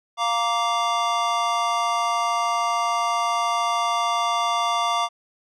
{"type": "chord", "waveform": "square", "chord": "Bb major", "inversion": "second", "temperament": "just", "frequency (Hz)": [699.2, 932.3, 1165.4], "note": ["F5", "Bb5", "D6"], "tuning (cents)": [2, 0, -14], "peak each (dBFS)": [-26, -27, -24], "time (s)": [0.17, 5.09], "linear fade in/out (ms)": 50, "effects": ["low-pass 6000 Hz 12 dB/octave"]}